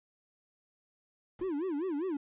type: noise with exponential decay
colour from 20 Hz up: brown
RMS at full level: -46 dBFS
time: 1.39-1.56 s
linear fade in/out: 1 ms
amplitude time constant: 36 ms
type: tone with vibrato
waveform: triangle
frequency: 329.6 Hz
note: E4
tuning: in tune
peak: -29 dBFS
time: 1.41-2.17 s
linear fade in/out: 5 ms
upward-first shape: sine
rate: 5 Hz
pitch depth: 270 cents each way
effects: resampled to 8000 Hz